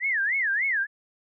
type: tone with vibrato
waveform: sine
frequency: 1864.7 Hz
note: A#6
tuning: in tune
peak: -22 dBFS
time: 0-0.87 s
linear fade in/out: 50 ms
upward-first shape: sine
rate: 3.4 Hz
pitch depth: 290 cents each way
effects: none